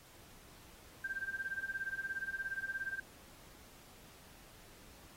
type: tone with tremolo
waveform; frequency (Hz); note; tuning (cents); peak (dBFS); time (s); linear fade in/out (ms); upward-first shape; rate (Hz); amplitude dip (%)
sine; 1577; G6; +10; -34; 1.04-3; 5; sine; 17; 85
effects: pink hiss -59 dBFS RMS until 5.16 s + AAC 48 kbps